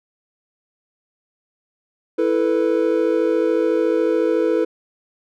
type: chord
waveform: triangle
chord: E suspended fourth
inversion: none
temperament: equal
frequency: 329.6 / 440 / 493.9 Hz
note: E4 / A4 / B4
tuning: 0 / 0 / 0 cents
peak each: -18 / -18 / -18 dBFS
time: 2.18-4.65 s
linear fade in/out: 10 ms
effects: none